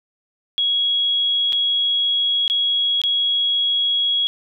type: tone with dropouts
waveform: sine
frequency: 3322 Hz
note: G#7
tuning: in tune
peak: -16 dBFS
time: 0.58-4.27 s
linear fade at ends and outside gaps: 0 ms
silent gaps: 1.524-1.53 / 2.479-2.499 / 3.016-3.037 s
effects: none